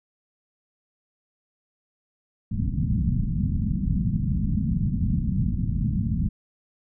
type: low-pass noise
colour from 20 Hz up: white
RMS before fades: -24 dBFS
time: 2.51-6.29 s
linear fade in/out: 10 ms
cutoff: 220 Hz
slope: 48 dB/octave
effects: none